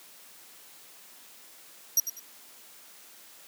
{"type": "tone with echo", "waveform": "30% pulse", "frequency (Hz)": 5750, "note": "F8", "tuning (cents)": 50, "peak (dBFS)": -15, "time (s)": [1.97, 2], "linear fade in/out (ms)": 2, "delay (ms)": 98, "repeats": 2, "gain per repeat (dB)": -11, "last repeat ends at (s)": 2.196, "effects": ["white hiss -52 dBFS RMS until 3.47 s", "high-pass 200 Hz 12 dB/octave"]}